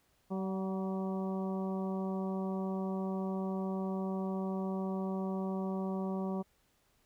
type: harmonic tone with a mistuned harmonic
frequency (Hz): 190.9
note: G3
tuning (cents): -46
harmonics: 1 / 2 / 3 / 4 / 5 / 6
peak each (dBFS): -34 / -40 / -44 / -46 / -48 / -50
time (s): 0.3-6.43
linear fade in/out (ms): 20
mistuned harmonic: 4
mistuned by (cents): -30
effects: pink hiss -72 dBFS RMS until 7.05 s